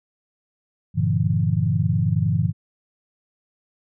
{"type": "chord", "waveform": "sine", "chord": "E half-diminished seventh", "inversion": "first", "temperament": "equal with one note detuned", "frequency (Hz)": [98, 116.54, 146.83, 168.67], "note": ["G2", "Bb2", "D3", "E3"], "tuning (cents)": [0, 0, 0, 40], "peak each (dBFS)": -23, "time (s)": [0.94, 2.53], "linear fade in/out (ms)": 50, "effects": []}